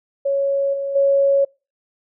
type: tone with level steps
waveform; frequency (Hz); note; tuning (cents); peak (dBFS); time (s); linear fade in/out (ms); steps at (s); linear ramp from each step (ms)
sine; 554.4; C#5; 0; -16 / -21 / -12; 0.25-1.45; 10; 0.73 / 0.95; 10
effects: noise-tail reverb RT60 0.3 s tail -26 dB re dry